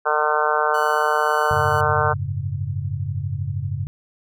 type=harmonic tone; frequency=151.4 Hz; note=D#3; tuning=47 cents flat; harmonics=3 / 4 / 5 / 6 / 7 / 8 / 9 / 10; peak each=-25 / -25 / -25 / -25 / -25 / -25 / -25 / -25 dBFS; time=0.05-2.14 s; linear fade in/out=20 ms
type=tone with tremolo; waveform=sawtooth; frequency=1487 Hz; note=F#6; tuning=8 cents sharp; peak=-28 dBFS; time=0.74-1.81 s; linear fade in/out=5 ms; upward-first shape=sine; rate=1.9 Hz; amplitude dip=25%
type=chord; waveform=sine; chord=F# suspended second; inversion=none; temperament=equal with one note detuned; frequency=92.5 / 105.09 / 138.59 Hz; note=F#2 / G#2 / C#3; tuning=0 / +21 / 0 cents; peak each=-27 dBFS; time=1.51-3.87 s; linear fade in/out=0 ms
effects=none